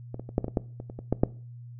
clicks, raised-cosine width 2 ms, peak -23 / -23 / -26 / -9 / -17 / -19 / -10 / -25 / -26 / -23 / -10 / -6 dBFS, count 12, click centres 0.144 / 0.196 / 0.291 / 0.381 / 0.444 / 0.482 / 0.572 / 0.801 / 0.899 / 0.99 / 1.126 / 1.235 s, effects noise-tail reverb RT60 0.4 s tail -20 dB re dry + added 120 Hz sine -41 dBFS peak until 1.79 s

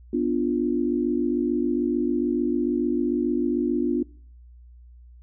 sine chord, B diminished, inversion none, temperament equal, 246.9 / 293.7 / 349.2 Hz, B3 / D4 / F4, 0 / 0 / 0 cents, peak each -25 dBFS, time 0.13-4.03 s, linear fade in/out 5 ms, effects noise-tail reverb RT60 0.5 s tail -23 dB re dry + added 60 Hz sine -45 dBFS peak until 5.22 s

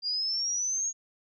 sine exponential sweep, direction up, 4763 to 6680 Hz, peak -27 dBFS, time 0.02-0.93 s, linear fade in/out 50 ms, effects none

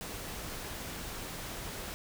pink noise, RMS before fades -41 dBFS, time 0.01-1.94 s, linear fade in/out 0 ms, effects none

